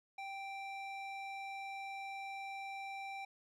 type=tone with band-pass filter; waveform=square; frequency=784 Hz; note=G5; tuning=in tune; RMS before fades=-45 dBFS; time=0.18-3.25 s; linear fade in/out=5 ms; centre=1700 Hz; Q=1.9; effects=none